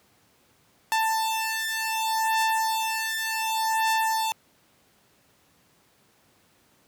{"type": "beating tone pair", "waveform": "sawtooth", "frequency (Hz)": [887, 887.67], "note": ["A5", "A5"], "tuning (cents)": [14, 15], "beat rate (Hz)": 0.67, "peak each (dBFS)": -23, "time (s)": [0.92, 4.32], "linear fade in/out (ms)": 0, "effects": ["pink hiss -62 dBFS RMS until 6.87 s", "high-pass 100 Hz 12 dB/octave"]}